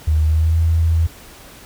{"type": "tone with pitch glide", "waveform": "sine", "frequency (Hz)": [77.6, 82.02], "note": ["D#2", "E2"], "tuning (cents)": [-4, -8], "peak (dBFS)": -12, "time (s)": [0.07, 1.07], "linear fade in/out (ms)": 10, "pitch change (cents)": 96, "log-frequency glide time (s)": [0.27, 0.57], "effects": ["pink hiss -41 dBFS RMS until 1.65 s"]}